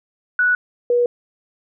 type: tone pair in turn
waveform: sine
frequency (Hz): 1474 / 483.7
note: F#6 / B4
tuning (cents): -7 / -36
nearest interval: octave + perfect fifth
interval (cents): 1929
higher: first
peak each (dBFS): -13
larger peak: neither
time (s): 0.39-0.55 / 0.9-1.06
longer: neither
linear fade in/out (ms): 2
effects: none